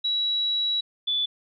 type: tone pair in turn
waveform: sine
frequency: 3900 / 3470 Hz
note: B7 / A7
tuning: -23 / -25 cents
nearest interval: major second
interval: 202 cents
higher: first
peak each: -22 dBFS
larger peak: neither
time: 0.04-0.81 / 1.07-1.26 s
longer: first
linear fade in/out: 10 ms
effects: none